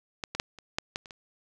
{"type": "clicks", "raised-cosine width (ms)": 0.2, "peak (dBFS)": [-15, -17, -8, -29, -10, -14, -29, -26], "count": 8, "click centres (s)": [0.238, 0.35, 0.399, 0.587, 0.785, 0.959, 1.058, 1.108], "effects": []}